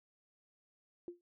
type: tone with exponential decay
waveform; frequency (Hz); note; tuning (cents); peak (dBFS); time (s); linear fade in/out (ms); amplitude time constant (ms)
sine; 349.2; F4; 0; -38; 1.08-1.21; 1; 27
effects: none